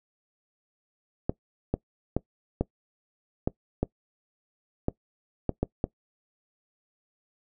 clicks, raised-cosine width 2 ms, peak -11 dBFS, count 10, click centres 1.295 / 1.74 / 2.166 / 2.61 / 3.475 / 3.83 / 4.884 / 5.493 / 5.63 / 5.841 s, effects noise-tail reverb RT60 0.1 s tail -21 dB re dry

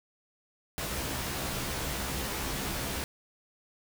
pink noise with comb filter, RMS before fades -34 dBFS, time 0.78-3.04 s, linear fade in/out 0 ms, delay 15 ms, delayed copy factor +0.85, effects none

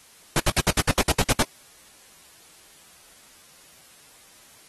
pink noise bursts, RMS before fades -20 dBFS, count 11, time 0.36-1.427 s, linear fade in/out 2 ms, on 37 ms, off 66 ms, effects white hiss -52 dBFS RMS until 4.68 s + AAC 32 kbps

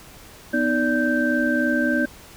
sine tone cluster, 248 / 311.3 / 581 / 1561 Hz, B3 / D#4 / D5 / G6, +7 / +1 / -19 / -8 cents, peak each -22 / -24 / -26 / -23 dBFS, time 0.53-2.06 s, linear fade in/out 10 ms, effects pink hiss -45 dBFS RMS until 2.36 s

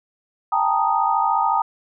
sine tone cluster, 791 / 882 / 936 / 1242 Hz, G5 / A5 / A#5 / D#6, +15 / +4 / +7 / -3 cents, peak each -22 dBFS, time 0.52-1.62 s, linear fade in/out 5 ms, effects none

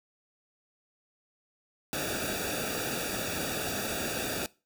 pink noise with comb filter, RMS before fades -33 dBFS, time 1.93-4.46 s, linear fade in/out 0 ms, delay 0.96 ms, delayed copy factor -0.95, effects noise-tail reverb RT60 0.3 s tail -21 dB re dry

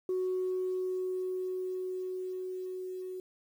sine tone with level ramp, 370 Hz, F#4, in tune, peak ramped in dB -27 to -37 dBFS, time 0.09-3.2 s, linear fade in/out 2 ms, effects tanh soft clip ceiling -26 dBFS + 10-bit

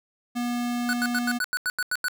square tone, 241.6 Hz, B3, 38 cents flat, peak -26 dBFS, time 0.35-1.39 s, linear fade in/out 20 ms
square tone bursts, 1480 Hz, F#6, in tune, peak -24 dBFS, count 10, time 0.89-2.083 s, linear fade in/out 0 ms, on 41 ms, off 87 ms
effects none

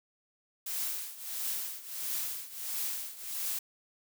blue noise with tremolo, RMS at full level -33 dBFS, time 0.66-3.59 s, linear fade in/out 5 ms, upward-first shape triangle, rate 1.5 Hz, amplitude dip 85%, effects none

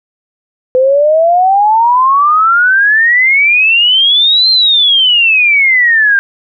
sine exponential two-way sweep, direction up then down, 504 to 4186 to 1578 Hz, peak -5 dBFS, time 0.75-6.19 s, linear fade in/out 0 ms, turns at 4.5 s, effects none

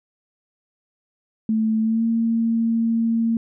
sine tone with pitch glide, 220 to 228.4 Hz, A3 to A#3, 0 to -35 cents, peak -17 dBFS, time 1.49-3.37 s, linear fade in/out 2 ms, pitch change +65 cents, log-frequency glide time 1.81-2.04 s, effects none

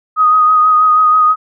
sine tone with vibrato, 1249 Hz, D#6, 6 cents sharp, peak -6 dBFS, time 0.16-1.36 s, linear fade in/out 50 ms, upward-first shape sine, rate 6.2 Hz, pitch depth 22 cents each way, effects none

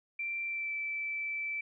sine tone with pitch glide, 2354 to 2322 Hz, D7 to D7, +3 to -20 cents, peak -33 dBFS, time 0.19-1.61 s, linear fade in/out 5 ms, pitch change -23 cents, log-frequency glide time 0.45-0.73 s, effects none

